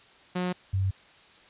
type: tone pair in turn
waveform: sawtooth / sine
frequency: 180.6 / 95.86 Hz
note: F#3 / G2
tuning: -42 / -38 cents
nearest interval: major seventh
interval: 1096 cents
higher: first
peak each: -23 dBFS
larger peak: neither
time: 0.35-0.53 / 0.73-0.91 s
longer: neither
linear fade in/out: 10 ms
effects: white hiss -55 dBFS RMS until 1.49 s + resampled to 8000 Hz